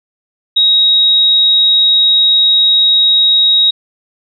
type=tone; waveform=sine; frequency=3793 Hz; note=A#7; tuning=29 cents sharp; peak=-6 dBFS; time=0.56-3.71 s; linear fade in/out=10 ms; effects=none